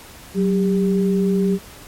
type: tone pair together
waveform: sine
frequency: 187.8 / 398.4 Hz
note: F#3 / G4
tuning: +26 / +28 cents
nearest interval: octave + minor second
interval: 1302 cents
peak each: -16 / -20 dBFS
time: 0.34-1.59 s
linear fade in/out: 50 ms
effects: pink hiss -41 dBFS RMS until 1.87 s + MP3 64 kbps